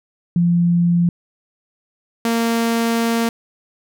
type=tone pair in turn; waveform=sine / sawtooth; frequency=172.7 / 230.5 Hz; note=F3 / A#3; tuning=-19 / -19 cents; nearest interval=perfect fourth; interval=500 cents; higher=second; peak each=-12 dBFS; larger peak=neither; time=0.36-1.09 / 2.25-3.29 s; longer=second; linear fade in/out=2 ms; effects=none